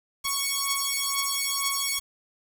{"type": "beating tone pair", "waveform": "5% pulse", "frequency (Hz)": [1108.7, 1110.8], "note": ["C#6", "C#6"], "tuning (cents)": [0, 3], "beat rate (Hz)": 2.1, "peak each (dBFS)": -16, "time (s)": [0.24, 2], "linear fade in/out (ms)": 20, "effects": ["7-bit"]}